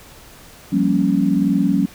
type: chord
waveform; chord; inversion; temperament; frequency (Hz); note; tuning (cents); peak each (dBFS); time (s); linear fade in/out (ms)
sine; G half-diminished seventh; third; equal; 174.61 / 196 / 233.1 / 277.2; F3 / G3 / Bb3 / Db4; 0 / 0 / 0 / 0; -21 / -18 / -22 / -18; 0.72-1.86; 10
effects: pink hiss -43 dBFS RMS until 1.94 s